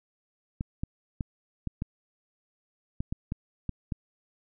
clicks, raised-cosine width 5 ms, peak -18 dBFS, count 10, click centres 0.609 / 0.835 / 1.208 / 1.673 / 1.821 / 3.005 / 3.125 / 3.321 / 3.693 / 3.922 s, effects none

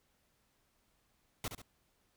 pink noise with echo, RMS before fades -38 dBFS, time 1.44-1.48 s, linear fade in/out 2 ms, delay 69 ms, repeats 2, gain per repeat -7 dB, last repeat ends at 1.618 s, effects pink hiss -75 dBFS RMS until 2.16 s

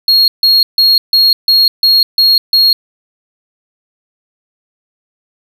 triangle tone bursts, 4286 Hz, C8, 41 cents sharp, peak -4 dBFS, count 8, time 0.08-2.73 s, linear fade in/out 2 ms, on 200 ms, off 150 ms, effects none

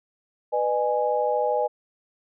sine chord, G# minor, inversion first, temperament equal with one note detuned, 493.9 / 607 / 830.6 Hz, B4 / D#5 / G#5, 0 / -43 / 0 cents, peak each -25 dBFS, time 0.52-1.68 s, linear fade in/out 20 ms, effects none

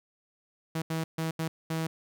sawtooth tone bursts at uneven times, 161.5 Hz, E3, 35 cents flat, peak -25 dBFS, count 5, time 0.75-0.82 / 0.9-1.04 / 1.18-1.31 / 1.39-1.48 / 1.7-1.87 s, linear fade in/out 5 ms, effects none

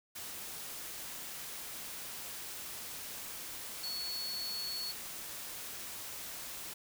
sine tone in noise, 4400 Hz, C#8, 14 cents flat, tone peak -37 dBFS, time 3.83-4.92 s, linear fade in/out 10 ms, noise white, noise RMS -44 dBFS, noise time 0.15-6.74 s, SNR +4 dB, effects none

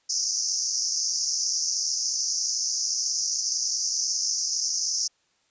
white band-pass noise, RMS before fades -27 dBFS, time 0.09-5.08 s, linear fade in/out 10 ms, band 5000 to 6500 Hz, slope 96 dB/octave, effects white hiss -68 dBFS RMS until 5.5 s + resampled to 16000 Hz

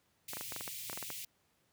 white band-stop noise, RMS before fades -44 dBFS, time 0.28-1.25 s, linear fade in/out 5 ms, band 150 to 2100 Hz, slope 48 dB/octave
clicks, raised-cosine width 0.5 ms, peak -27 dBFS, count 12, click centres 0.334 / 0.37 / 0.41 / 0.522 / 0.563 / 0.609 / 0.678 / 0.898 / 0.93 / 0.975 / 1.027 / 1.103 s
effects pink hiss -74 dBFS RMS until 1.72 s + high-pass 80 Hz 12 dB/octave

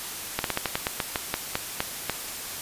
slowing click train, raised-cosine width 0.3 ms, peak -8 dBFS, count 13, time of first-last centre 0.39-2.097 s, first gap 52 ms, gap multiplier 1.17, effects white hiss -35 dBFS RMS until 2.61 s + resampled to 32000 Hz

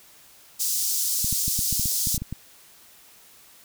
pink high-pass noise, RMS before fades -25 dBFS, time 0.59-2.18 s, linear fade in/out 20 ms, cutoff 5200 Hz, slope 24 dB/octave
clicks, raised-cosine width 5 ms, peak -18 dBFS, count 12, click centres 1.245 / 1.327 / 1.48 / 1.591 / 1.727 / 1.796 / 1.857 / 2.072 / 2.145 / 2.178 / 2.22 / 2.326 s
effects white hiss -52 dBFS RMS until 3.64 s

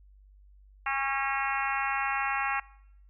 harmonic tone with a mistuned harmonic, 272.1 Hz, C#4, 32 cents flat, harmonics 3 / 4 / 5 / 6 / 7 / 8 / 9 / 10, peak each -33 / -34 / -35 / -36 / -36 / -37 / -38 / -38 dBFS, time 0.86-2.6 s, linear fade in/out 5 ms, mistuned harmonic 4, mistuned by +21 cents, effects noise-tail reverb RT60 0.8 s tail -23 dB re dry + added 49 Hz sine -53 dBFS peak until 3.09 s

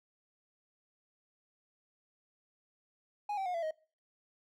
triangle tone with pitch steps, 828 / 772.6 / 720.8 / 672.5 / 627.5 Hz, G#5 / G5 / F#5 / E5 / D#5, -5 / -25 / -45 / +34 / +15 cents, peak -31 dBFS, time 3.29-3.71 s, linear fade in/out 5 ms, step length 84 ms, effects noise-tail reverb RT60 0.4 s tail -24 dB re dry

